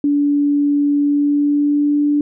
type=tone with pitch glide; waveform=sine; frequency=288.3 to 292.3 Hz; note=D4 to D4; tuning=-32 to -8 cents; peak=-12 dBFS; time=0.04-2.21 s; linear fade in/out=2 ms; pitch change=+24 cents; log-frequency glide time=1.01-2.02 s; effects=none